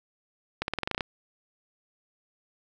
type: accelerating click train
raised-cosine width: 0.3 ms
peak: -12 dBFS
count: 10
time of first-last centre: 0.62-1.008 s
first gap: 61 ms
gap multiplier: 0.91
effects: none